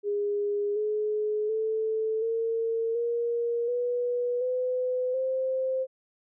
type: tone with pitch steps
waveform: sine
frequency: 410 / 424.5 / 439.4 / 454.9 / 471 / 487.6 / 504.8 / 522.6 Hz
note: G#4 / G#4 / A4 / A#4 / A#4 / B4 / B4 / C5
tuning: -22 / +38 / -2 / -42 / +18 / -22 / +38 / -2 cents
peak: -25 dBFS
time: 0.03-5.87 s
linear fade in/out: 50 ms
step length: 730 ms
effects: none